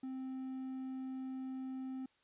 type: tone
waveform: triangle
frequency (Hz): 261.6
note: C4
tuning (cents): 0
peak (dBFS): -38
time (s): 0.03-2.06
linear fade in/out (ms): 5
effects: white hiss -73 dBFS RMS until 2.23 s + resampled to 8000 Hz